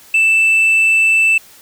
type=tone; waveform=sine; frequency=2648 Hz; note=E7; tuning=7 cents sharp; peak=-6 dBFS; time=0.14-1.38 s; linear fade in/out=5 ms; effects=tanh soft clip ceiling -8 dBFS + white hiss -43 dBFS RMS until 1.61 s